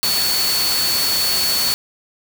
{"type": "tone in noise", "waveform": "sine", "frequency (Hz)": 4435, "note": "C#8", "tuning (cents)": 0, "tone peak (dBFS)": -18, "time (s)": [0.03, 1.74], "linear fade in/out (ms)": 0, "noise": "white", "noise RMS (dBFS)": -21, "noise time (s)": [0.03, 1.74], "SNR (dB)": 0, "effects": []}